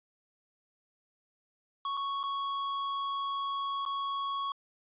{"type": "tone with dropouts", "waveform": "square", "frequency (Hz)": 1108.7, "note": "C#6", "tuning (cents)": 0, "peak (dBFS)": -32, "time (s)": [1.85, 4.52], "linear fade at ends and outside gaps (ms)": 2, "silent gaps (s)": [[1.97, 1.973], [2.231, 2.237], [3.852, 3.861]], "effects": ["resampled to 8000 Hz"]}